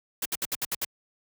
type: noise bursts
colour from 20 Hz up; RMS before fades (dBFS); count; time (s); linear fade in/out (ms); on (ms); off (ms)
white; -29; 7; 0.22-0.849; 5; 35; 64
effects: high-pass 60 Hz 12 dB/octave